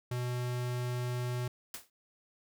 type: tone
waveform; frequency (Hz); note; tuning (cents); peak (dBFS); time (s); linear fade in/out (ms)
square; 123.47; B2; 0; -33; 0.11-1.48; 5
type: noise with exponential decay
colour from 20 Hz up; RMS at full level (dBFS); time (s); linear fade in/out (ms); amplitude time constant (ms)
white; -38; 1.74-1.9; 2; 34
effects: none